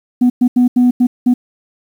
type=tone bursts at uneven times; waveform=sine; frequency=246.9 Hz; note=B3; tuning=in tune; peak=-5 dBFS; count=6; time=0.21-0.3 / 0.41-0.48 / 0.56-0.68 / 0.76-0.91 / 1-1.07 / 1.26-1.34 s; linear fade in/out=10 ms; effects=tanh soft clip ceiling -5 dBFS + 7-bit